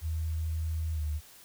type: tone with pitch glide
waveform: sine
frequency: 80 to 75.51 Hz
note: D#2 to D2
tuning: +49 to +49 cents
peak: -29 dBFS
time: 0.01-1.21 s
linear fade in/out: 50 ms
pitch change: -100 cents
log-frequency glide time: 0.93-1.02 s
effects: white hiss -54 dBFS RMS until 1.44 s